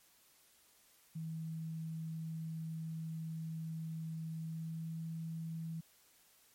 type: tone with pitch glide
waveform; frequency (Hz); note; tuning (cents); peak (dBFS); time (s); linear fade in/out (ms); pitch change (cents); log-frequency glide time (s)
sine; 161 to 162.87; E3 to E3; -41 to -21; -39; 1.15-5.81; 10; +20; 4.36-5.05
effects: white hiss -67 dBFS RMS until 6.54 s + MP3 64 kbps